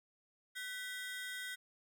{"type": "ring-modulated tone", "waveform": "30% pulse", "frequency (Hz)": 1739, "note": "A6", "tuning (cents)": -21, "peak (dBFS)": -36, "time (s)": [0.55, 1.56], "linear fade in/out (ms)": 20, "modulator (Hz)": 229, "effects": []}